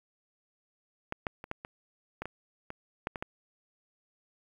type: clicks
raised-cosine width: 0.5 ms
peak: -18 / -16 / -27 / -19 / -25 / -21 / -22 / -24 / -16 / -21 / -19 dBFS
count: 11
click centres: 1.124 / 1.268 / 1.441 / 1.514 / 1.649 / 2.22 / 2.256 / 2.704 / 3.071 / 3.158 / 3.225 s
effects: 9-bit